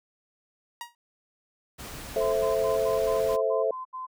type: tone with exponential decay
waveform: sawtooth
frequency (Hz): 949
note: A#5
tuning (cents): +31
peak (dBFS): -28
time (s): 0.81-0.95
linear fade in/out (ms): 1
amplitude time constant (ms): 30
type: noise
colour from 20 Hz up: pink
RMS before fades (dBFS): -40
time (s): 1.78-3.37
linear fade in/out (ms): 20
type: chord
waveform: sine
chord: A minor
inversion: none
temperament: just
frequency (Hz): 440 / 528 / 660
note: A4 / C5 / E5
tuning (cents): 0 / +16 / +2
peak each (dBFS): -27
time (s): 2.16-3.71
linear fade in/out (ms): 2
type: tone bursts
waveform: sine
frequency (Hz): 1029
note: C6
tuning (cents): -29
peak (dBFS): -33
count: 9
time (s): 2.2-4.068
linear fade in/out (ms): 20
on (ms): 140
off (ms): 76
effects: none